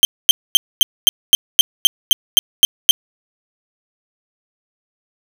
40% pulse tone bursts, 3136 Hz, G7, in tune, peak -4 dBFS, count 12, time 0.03-2.91 s, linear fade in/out 0 ms, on 20 ms, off 240 ms, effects none

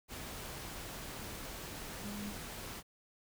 sine tone in noise, 205.3 Hz, G#3, 20 cents flat, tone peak -41 dBFS, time 2.02-2.34 s, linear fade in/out 50 ms, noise pink, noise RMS -45 dBFS, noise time 0.08-2.83 s, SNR +1 dB, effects none

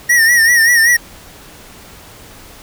square tone with vibrato, 1868 Hz, A#6, 3 cents sharp, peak -8 dBFS, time 0.09-0.97 s, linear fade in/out 10 ms, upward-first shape sine, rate 5.2 Hz, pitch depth 77 cents each way, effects pink hiss -38 dBFS RMS until 2.62 s

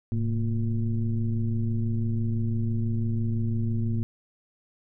sine tone with frequency modulation, 108 Hz, A2, 32 cents flat, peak -23 dBFS, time 0.12-4.03 s, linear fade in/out 0 ms, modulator 121 Hz, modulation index 0.97, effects none

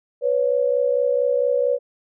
sine tone pair together, 495.6 / 560 Hz, B4 / C#5, +6 / +18 cents, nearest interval major second, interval 212 cents, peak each -19 / -20 dBFS, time 0.21-1.79 s, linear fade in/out 50 ms, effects none

